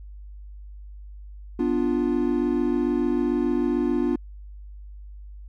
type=chord; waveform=triangle; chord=B diminished; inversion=none; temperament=equal; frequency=246.9 / 293.7 / 349.2 Hz; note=B3 / D4 / F4; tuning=0 / 0 / 0 cents; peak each=-23 dBFS; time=1.59-4.16 s; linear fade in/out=5 ms; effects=added 50 Hz sine -38 dBFS peak until 5.48 s